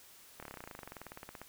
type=slowing click train; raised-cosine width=0.5 ms; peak=-30 dBFS; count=25; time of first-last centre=0.4-1.416 s; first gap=26 ms; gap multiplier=1.04; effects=white hiss -58 dBFS RMS until 1.48 s